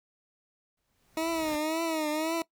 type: noise with exponential growth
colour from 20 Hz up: pink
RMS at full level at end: -42 dBFS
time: 0.77-1.56 s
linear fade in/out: 5 ms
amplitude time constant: 170 ms
type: tone with vibrato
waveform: 20% pulse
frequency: 316.2 Hz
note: D#4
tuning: 28 cents sharp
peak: -23 dBFS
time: 1.17-2.42 s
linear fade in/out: 2 ms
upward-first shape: triangle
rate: 1.9 Hz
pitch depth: 100 cents each way
effects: noise-tail reverb RT60 0.1 s tail -21 dB re dry